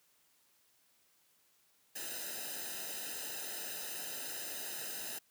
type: noise with comb filter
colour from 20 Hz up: white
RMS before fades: -42 dBFS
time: 1.95-5.19 s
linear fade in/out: 10 ms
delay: 0.89 ms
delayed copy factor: -1
effects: white hiss -71 dBFS RMS until 5.3 s + high-pass 80 Hz 12 dB/octave